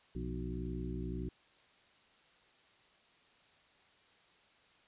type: harmonic tone with a mistuned harmonic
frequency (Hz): 61.74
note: B1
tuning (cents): 0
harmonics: 1 / 2 / 3 / 4 / 5 / 6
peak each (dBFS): -41 / -45 / -43 / -46 / -46 / -46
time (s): 0.15-1.29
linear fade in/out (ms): 5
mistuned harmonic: 3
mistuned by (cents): -98
effects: white hiss -66 dBFS RMS until 4.87 s + resampled to 8000 Hz